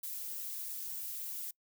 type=noise with flanger; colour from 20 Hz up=violet; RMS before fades=-41 dBFS; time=0.03-1.51 s; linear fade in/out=5 ms; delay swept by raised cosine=1.7 to 6 ms; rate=3.1 Hz; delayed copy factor=+0.7; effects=noise-tail reverb RT60 0.1 s tail -24 dB re dry